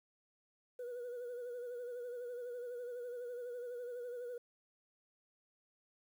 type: tone with vibrato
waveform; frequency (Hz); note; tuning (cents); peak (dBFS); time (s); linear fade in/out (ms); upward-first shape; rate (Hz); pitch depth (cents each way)
sine; 487.3; B4; -23; -39; 0.79-4.38; 5; sine; 12; 47
effects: tanh soft clip ceiling -40 dBFS + 11-bit